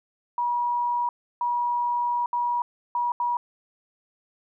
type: tone bursts at uneven times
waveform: sine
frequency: 963 Hz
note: B5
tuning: 44 cents flat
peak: -22 dBFS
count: 5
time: 0.38-1.09 / 1.41-2.26 / 2.33-2.62 / 2.95-3.12 / 3.2-3.37 s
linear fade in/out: 2 ms
effects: none